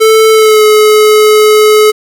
square tone with pitch glide, 440 to 427 Hz, A4 to G#4, 0 to +48 cents, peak -3 dBFS, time 0-1.92 s, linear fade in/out 20 ms, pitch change -52 cents, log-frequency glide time 0.31-0.64 s, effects none

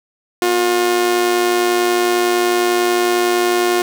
sawtooth tone with amplitude modulation, 357 Hz, F4, 38 cents sharp, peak -7 dBFS, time 0.42-3.82 s, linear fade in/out 2 ms, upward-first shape sine, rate 111 Hz, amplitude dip 50%, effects none

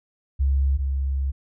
sine tone pair in turn, 68.3 / 67.95 Hz, C#2 / C#2, -25 / -34 cents, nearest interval unison, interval 9 cents, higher first, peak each -17 / -21 dBFS, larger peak first, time 0.39-0.78 / 0.78-1.32 s, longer second, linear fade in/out 20 ms, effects none

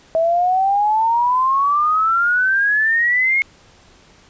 sine exponential sweep, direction up, 644 to 2182 Hz, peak -13 dBFS, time 0.15-3.42 s, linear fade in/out 0 ms, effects pink hiss -49 dBFS RMS until 4.29 s + resampled to 16000 Hz

